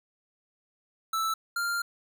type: tone pair in turn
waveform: square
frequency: 1318.5 / 1393.8 Hz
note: E6 / F6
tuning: 0 / -4 cents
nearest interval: minor second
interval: 96 cents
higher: second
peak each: -27 / -28 dBFS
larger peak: first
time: 1.13-1.34 / 1.56-1.82 s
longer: second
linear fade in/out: 5 ms
effects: none